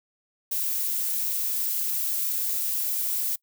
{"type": "noise", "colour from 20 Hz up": "violet", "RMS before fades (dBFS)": -27, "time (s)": [0.51, 3.36], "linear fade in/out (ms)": 10, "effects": ["noise-tail reverb RT60 0.1 s tail -24 dB re dry"]}